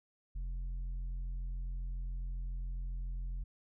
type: tone with tanh clipping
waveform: sine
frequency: 43.65 Hz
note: F1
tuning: in tune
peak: -37 dBFS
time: 0.35-3.44 s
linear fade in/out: 10 ms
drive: 5 dB
effects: none